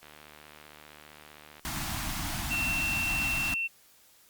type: click train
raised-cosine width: 0.3 ms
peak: -32 dBFS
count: 119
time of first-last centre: 0.03-1.595 s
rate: 75.4 Hz
type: band-stop noise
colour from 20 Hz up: pink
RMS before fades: -34 dBFS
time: 1.65-3.54 s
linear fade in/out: 0 ms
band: 330 to 640 Hz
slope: 96 dB/octave
type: tone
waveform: sine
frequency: 2700 Hz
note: E7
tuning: 41 cents sharp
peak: -28 dBFS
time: 2.5-3.68 s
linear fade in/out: 20 ms
effects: white hiss -60 dBFS RMS until 4.29 s + Opus 48 kbps